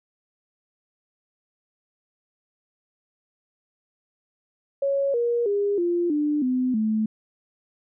sine tone with pitch steps, 554.4 / 474.3 / 405.8 / 347.2 / 297.1 / 254.2 / 217.5 Hz, C#5 / A#4 / G#4 / F4 / D4 / C4 / A3, 0 / +30 / -40 / -10 / +20 / -50 / -20 cents, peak -20 dBFS, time 4.82-7.06 s, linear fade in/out 5 ms, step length 320 ms, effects none

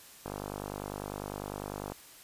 click train, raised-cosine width 1 ms, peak -23 dBFS, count 84, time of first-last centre 0.26-1.92 s, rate 50 Hz, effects white hiss -53 dBFS RMS until 2.23 s + resampled to 32000 Hz

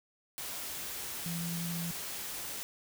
sine tone in noise, 170 Hz, F3, 46 cents flat, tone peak -35 dBFS, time 1.26-1.91 s, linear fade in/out 0 ms, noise white, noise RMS -40 dBFS, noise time 0.38-2.63 s, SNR +2 dB, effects none

